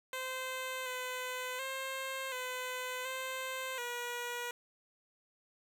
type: tone with pitch steps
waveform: 10% pulse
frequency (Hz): 517 / 506 / 531 / 506 / 521 / 482.3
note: C5 / B4 / C5 / B4 / C5 / B4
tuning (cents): -21 / +42 / +25 / +42 / -7 / -41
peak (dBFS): -29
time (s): 0.13-4.51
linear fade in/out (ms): 2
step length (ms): 730
effects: none